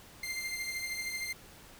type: beating tone pair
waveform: sawtooth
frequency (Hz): 2093 / 2106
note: C7 / C7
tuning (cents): 0 / +11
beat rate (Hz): 13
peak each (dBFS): -33 / -38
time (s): 0.23-1.33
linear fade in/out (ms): 5
effects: pink hiss -54 dBFS RMS until 1.79 s